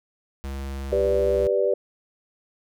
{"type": "tone", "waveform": "square", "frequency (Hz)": 68.2, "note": "C#2", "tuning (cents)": -28, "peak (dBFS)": -30, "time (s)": [0.44, 1.47], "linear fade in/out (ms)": 0}
{"type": "chord", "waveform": "sine", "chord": "G major", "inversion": "none", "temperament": "equal", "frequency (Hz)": [392, 493.9, 587.3], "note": ["G4", "B4", "D5"], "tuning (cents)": [0, 0, 0], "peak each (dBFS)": -23, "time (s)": [0.92, 1.74], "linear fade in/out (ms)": 5}
{"effects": []}